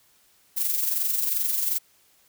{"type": "noise with amplitude modulation", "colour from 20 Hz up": "violet", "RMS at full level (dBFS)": -23, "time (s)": [0.56, 1.79], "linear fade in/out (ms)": 20, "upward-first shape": "sine", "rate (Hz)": 22.6, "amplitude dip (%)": 50, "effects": ["white hiss -61 dBFS RMS until 2.28 s"]}